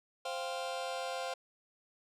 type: chord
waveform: sawtooth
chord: C suspended fourth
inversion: none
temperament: just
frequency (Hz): 523.3 / 697.7 / 784.9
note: C5 / F5 / G5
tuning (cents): 0 / -2 / +2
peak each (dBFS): -35 / -36 / -39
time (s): 0.25-1.34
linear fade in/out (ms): 5
effects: low-pass 8000 Hz 12 dB/octave